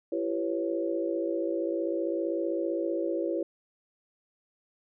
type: chord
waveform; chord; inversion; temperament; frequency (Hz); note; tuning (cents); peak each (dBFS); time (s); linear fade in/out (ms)
sine; C# half-diminished seventh; first; equal with one note detuned; 336.6 / 392 / 493.9 / 554.4; E4 / G4 / B4 / C#5; +36 / 0 / 0 / 0; -30 / -35 / -35 / -33; 0.12-3.43; 5
effects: none